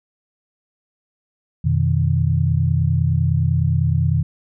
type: tone cluster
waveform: sine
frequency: 88.9 / 125.2 / 155 Hz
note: F2 / B2 / D#3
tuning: +31 / +24 / -6 cents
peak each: -19 dBFS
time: 1.64-4.23 s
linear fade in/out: 10 ms
effects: none